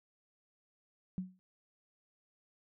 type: tone with exponential decay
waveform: sine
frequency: 185 Hz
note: F#3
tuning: in tune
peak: -31 dBFS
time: 1.18-1.39 s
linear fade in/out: 0 ms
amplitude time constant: 44 ms
effects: none